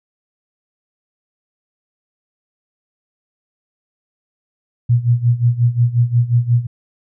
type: tone with tremolo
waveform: sine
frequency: 120 Hz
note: B2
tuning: 49 cents flat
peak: -8 dBFS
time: 4.89-6.67 s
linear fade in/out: 10 ms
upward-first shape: sine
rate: 5.6 Hz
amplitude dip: 85%
effects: none